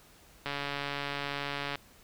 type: click train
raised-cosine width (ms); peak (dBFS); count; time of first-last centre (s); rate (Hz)
0.3; -18; 185; 0.46-1.756; 142
effects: pink hiss -58 dBFS RMS until 2.03 s